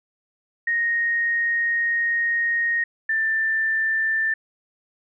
sine tone pair in turn, 1864.7 / 1778 Hz, A#6 / A6, 0 / +18 cents, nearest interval minor second, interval 82 cents, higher first, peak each -19 dBFS, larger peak neither, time 0.67-2.84 / 3.09-4.34 s, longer first, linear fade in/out 5 ms, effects none

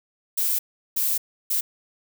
violet noise bursts at uneven times, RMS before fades -23 dBFS, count 3, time 0.37-0.59 / 0.96-1.18 / 1.5-1.61 s, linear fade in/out 10 ms, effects none

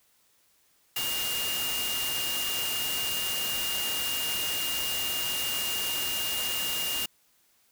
sine tone in noise, 2828 Hz, F7, 21 cents sharp, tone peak -31 dBFS, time 0.96-7.06 s, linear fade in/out 5 ms, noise white, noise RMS -32 dBFS, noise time 0.96-7.06 s, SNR -2 dB, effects white hiss -66 dBFS RMS until 7.71 s

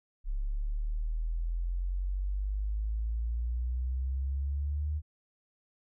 sine exponential sweep, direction up, 34.09 to 76.4 Hz, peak -29 dBFS, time 0.24-5.02 s, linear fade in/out 50 ms, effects none

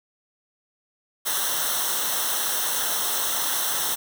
white noise with comb filter, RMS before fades -25 dBFS, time 1.25-3.96 s, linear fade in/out 20 ms, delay 0.42 ms, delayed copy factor -0.8, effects none

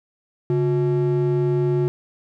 triangle ring-modulated tone, 250.5 Hz, B3, 25 cents sharp, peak -12 dBFS, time 0.5-1.88 s, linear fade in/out 0 ms, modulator 110 Hz, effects none

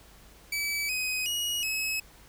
sawtooth tone with pitch steps, 2297 / 2515 / 2895 / 2571 Hz, D7 / D#7 / F#7 / E7, -39 / +18 / -38 / -44 cents, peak -25 dBFS, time 0.52-2 s, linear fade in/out 5 ms, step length 370 ms, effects added 50 Hz sine -56 dBFS peak until 2.28 s + pink hiss -55 dBFS RMS until 2.28 s

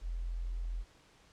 sine tone, 42.59 Hz, F1, 43 cents flat, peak -34 dBFS, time 0.01-0.85 s, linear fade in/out 50 ms, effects pink hiss -63 dBFS RMS until 1.32 s + low-pass 7000 Hz 12 dB/octave

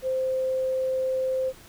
sine tone, 521 Hz, C5, 7 cents flat, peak -23 dBFS, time 0.02-1.53 s, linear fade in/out 50 ms, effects pink hiss -50 dBFS RMS until 1.68 s

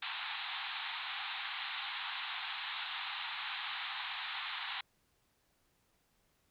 white band-pass noise, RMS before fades -41 dBFS, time 0.02-4.81 s, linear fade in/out 5 ms, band 760 to 4000 Hz, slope 96 dB/octave, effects pink hiss -75 dBFS RMS until 6.5 s

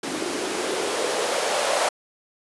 blue noise with band-pass filter sweep, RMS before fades -25 dBFS, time 0.03-1.89 s, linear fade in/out 5 ms, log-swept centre 290 to 660 Hz, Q 3.1, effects resampled to 24000 Hz

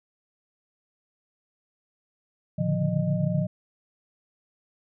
sine tone cluster, 114.2 / 142.9 / 150.4 / 176.3 / 614 Hz, A#2 / D3 / D3 / F3 / D#5, -35 / -47 / +42 / +17 / -23 cents, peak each -31 / -29 / -28 / -26 / -33 dBFS, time 2.58-3.47 s, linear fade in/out 10 ms, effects none

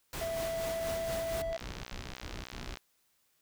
pink noise with tremolo, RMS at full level -39 dBFS, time 0.13-1.42 s, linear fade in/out 2 ms, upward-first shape sine, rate 4.2 Hz, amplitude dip 45%
triangle tone, 661 Hz, E5, 5 cents sharp, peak -31 dBFS, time 0.21-1.57 s, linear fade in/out 5 ms
brown noise bursts, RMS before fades -43 dBFS, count 5, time 1.31-2.746 s, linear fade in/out 0 ms, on 220 ms, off 84 ms
click train, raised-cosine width 0.2 ms, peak -25 dBFS, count 79, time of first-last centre 1.53-2.772 s, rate 62.8 Hz
effects white hiss -73 dBFS RMS until 3.41 s

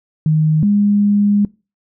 sine tone pair in turn, 155.56 / 204.6 Hz, D#3 / G#3, 0 / -26 cents, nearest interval perfect fourth, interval 474 cents, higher second, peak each -10 dBFS, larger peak neither, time 0.26-0.63 / 0.63-1.45 s, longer second, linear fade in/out 2 ms, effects noise-tail reverb RT60 0.3 s tail -23 dB re dry

